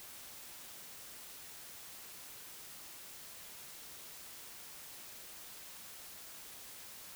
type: silence
effects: white hiss -51 dBFS RMS until 7.15 s